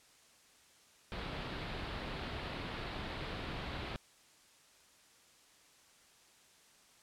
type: low-pass noise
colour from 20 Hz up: pink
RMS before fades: -42 dBFS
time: 1.12-3.96 s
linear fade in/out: 0 ms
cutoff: 4400 Hz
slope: 48 dB/octave
effects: white hiss -64 dBFS RMS until 7.02 s + low-pass 9000 Hz 12 dB/octave